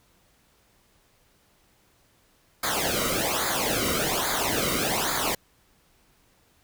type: noise with flanger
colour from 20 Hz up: pink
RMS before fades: -26 dBFS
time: 2.63-5.35 s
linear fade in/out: 5 ms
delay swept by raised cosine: 0.35 to 1.19 ms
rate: 1.2 Hz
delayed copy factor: -0.85
effects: pink hiss -63 dBFS RMS until 6.63 s

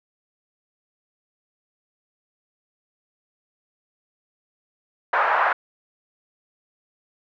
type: band-pass noise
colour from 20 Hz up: white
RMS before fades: -20 dBFS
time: 5.13-5.53 s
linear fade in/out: 5 ms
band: 650 to 1500 Hz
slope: 24 dB/octave
effects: none

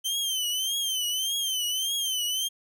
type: tone with vibrato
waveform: sawtooth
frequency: 3100 Hz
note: G7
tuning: 20 cents flat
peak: -23 dBFS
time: 0.04-2.49 s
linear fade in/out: 20 ms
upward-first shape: triangle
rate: 1.7 Hz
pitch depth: 120 cents each way
effects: none

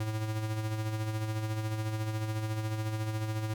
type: tone with tremolo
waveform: square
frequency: 108.8 Hz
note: A2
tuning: 19 cents flat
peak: -30 dBFS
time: 0-3.54 s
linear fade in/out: 5 ms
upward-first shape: sine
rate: 14 Hz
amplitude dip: 45%
effects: none

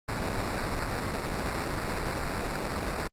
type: noise with sample-and-hold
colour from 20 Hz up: pink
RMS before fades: -31 dBFS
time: 0.08-3.08 s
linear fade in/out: 10 ms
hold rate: 3150 Hz
effects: low-pass 12000 Hz 12 dB/octave + Opus 32 kbps

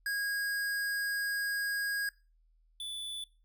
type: tone pair in turn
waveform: square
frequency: 1640 / 3475 Hz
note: G#6 / A7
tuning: -22 / -22 cents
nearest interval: octave + minor second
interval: 1300 cents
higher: second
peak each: -32 / -38 dBFS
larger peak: first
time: 0.06-2.09 / 2.8-3.24 s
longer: first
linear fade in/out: 2 ms
effects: noise-tail reverb RT60 0.3 s tail -20 dB re dry + added 40 Hz sine -64 dBFS peak until 3.44 s

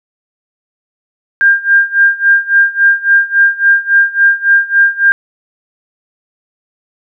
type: tone with tremolo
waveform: sine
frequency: 1600 Hz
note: G6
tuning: 35 cents sharp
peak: -3 dBFS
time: 1.41-5.12 s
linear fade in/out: 0 ms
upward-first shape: sine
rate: 3.6 Hz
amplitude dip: 90%
effects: none

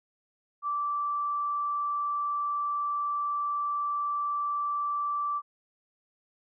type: tone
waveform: sine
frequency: 1166 Hz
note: D6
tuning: 13 cents flat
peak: -27 dBFS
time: 0.62-5.42 s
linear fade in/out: 50 ms
effects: none

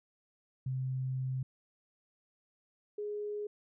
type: tone pair in turn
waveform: sine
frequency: 130.3 / 416.3 Hz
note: C3 / G#4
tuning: -7 / +4 cents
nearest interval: octave + minor sixth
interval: 2011 cents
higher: second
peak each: -32 / -35 dBFS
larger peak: first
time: 0.66-1.43 / 2.98-3.47 s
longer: first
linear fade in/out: 5 ms
effects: none

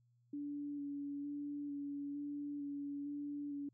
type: tone with vibrato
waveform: sine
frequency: 286.8 Hz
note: D4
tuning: 41 cents flat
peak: -40 dBFS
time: 0.33-3.69 s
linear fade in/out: 5 ms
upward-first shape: square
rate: 1.1 Hz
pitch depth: 13 cents each way
effects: added 120 Hz sine -70 dBFS peak until 3.73 s

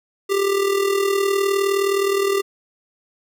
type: tone with amplitude modulation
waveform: square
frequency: 395.5 Hz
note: G4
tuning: 15 cents sharp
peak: -15 dBFS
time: 0.29-2.42 s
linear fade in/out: 20 ms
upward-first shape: sine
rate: 39.4 Hz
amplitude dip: 60%
effects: none

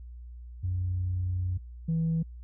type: tone pair in turn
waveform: sine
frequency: 91 / 163.32 Hz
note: F#2 / E3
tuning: -28 / -16 cents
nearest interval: minor seventh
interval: 1012 cents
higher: second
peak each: -26 / -23 dBFS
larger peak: second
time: 0.63-1.58 / 1.88-2.23 s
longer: first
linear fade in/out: 10 ms
effects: tanh soft clip ceiling -22 dBFS + added 60 Hz sine -41 dBFS peak until 2.43 s

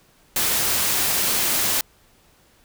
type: noise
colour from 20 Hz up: white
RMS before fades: -21 dBFS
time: 0.36-1.81 s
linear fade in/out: 2 ms
effects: pink hiss -57 dBFS RMS until 2.64 s

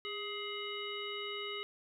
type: harmonic tone with a mistuned harmonic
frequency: 420 Hz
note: G#4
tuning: 19 cents sharp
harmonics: 1 / 3 / 5 / 7 / 9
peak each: -43 / -46 / -44 / -43 / -47 dBFS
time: 0.05-1.63 s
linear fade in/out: 0 ms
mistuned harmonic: 1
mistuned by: -48 cents
effects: 12-bit

